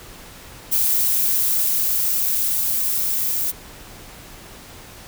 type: noise with level ramp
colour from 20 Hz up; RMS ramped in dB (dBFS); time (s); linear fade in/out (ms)
violet; -18 to -22; 0.71-3.52; 20
effects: pink hiss -41 dBFS RMS until 5.07 s